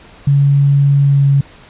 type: tone with pitch glide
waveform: sine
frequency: 140.7 to 139.33 Hz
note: C#3 to C#3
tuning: +26 to +9 cents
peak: -7 dBFS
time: 0.27-1.41 s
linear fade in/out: 5 ms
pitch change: -17 cents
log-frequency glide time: 1-1.25 s
effects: pink hiss -41 dBFS RMS until 1.69 s + resampled to 8000 Hz